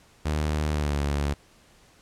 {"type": "tone with pitch glide", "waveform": "sawtooth", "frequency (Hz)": [76, 71.73], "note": ["D#2", "D2"], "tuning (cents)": [-40, -40], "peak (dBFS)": -20, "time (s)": [0.25, 1.34], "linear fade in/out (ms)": 10, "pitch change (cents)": -100, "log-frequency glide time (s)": [0.69, 0.98], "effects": ["pink hiss -57 dBFS RMS until 2.01 s", "low-pass 10000 Hz 12 dB/octave"]}